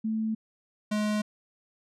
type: tone pair in turn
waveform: sine / square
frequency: 220 / 211.2 Hz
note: A3 / G#3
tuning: 0 / +29 cents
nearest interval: minor second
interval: 71 cents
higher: first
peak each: -26 dBFS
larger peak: neither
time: 0.04-0.35 / 0.91-1.22 s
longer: neither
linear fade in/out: 10 ms
effects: low-pass 9000 Hz 12 dB/octave